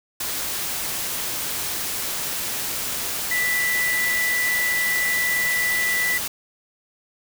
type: tone in noise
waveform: sine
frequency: 1975.5 Hz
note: B6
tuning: in tune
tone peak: -20 dBFS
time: 3.31-6.18 s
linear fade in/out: 5 ms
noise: white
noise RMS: -27 dBFS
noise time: 0.2-6.28 s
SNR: +4 dB
effects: none